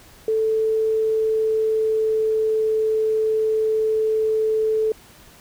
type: tone with pitch glide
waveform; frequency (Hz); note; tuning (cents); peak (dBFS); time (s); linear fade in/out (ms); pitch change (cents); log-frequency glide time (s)
sine; 440 to 437.2; A4 to A4; 0 to -11; -17; 0.28-4.92; 2; -11; 0.9-2.74
effects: pink hiss -48 dBFS RMS until 5.4 s